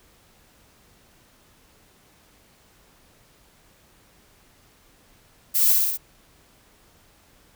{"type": "noise with echo", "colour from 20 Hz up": "violet", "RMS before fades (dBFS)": -20, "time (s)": [5.54, 5.74], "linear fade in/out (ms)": 20, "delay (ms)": 59, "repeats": 4, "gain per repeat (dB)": -2, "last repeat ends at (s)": 5.976, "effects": ["pink hiss -57 dBFS RMS until 7.55 s"]}